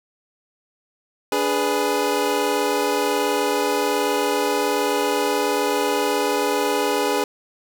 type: chord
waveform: 25% pulse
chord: G# diminished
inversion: second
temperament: equal with one note detuned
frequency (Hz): 290.6 / 415.3 / 493.9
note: D4 / G#4 / B4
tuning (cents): -18 / 0 / 0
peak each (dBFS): -22 / -18 / -20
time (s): 1.32-7.24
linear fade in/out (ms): 2
effects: none